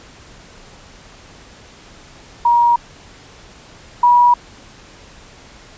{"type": "tone pair in turn", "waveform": "sine", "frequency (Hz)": [950, 968.3], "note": ["A#5", "B5"], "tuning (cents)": [33, -34], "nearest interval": "unison", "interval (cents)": 33, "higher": "second", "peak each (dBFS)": [-9, -7], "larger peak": "second", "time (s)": [[2.45, 2.76], [4.03, 4.34]], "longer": "neither", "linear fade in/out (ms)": 5, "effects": ["pink hiss -42 dBFS RMS until 5.77 s", "resampled to 16000 Hz"]}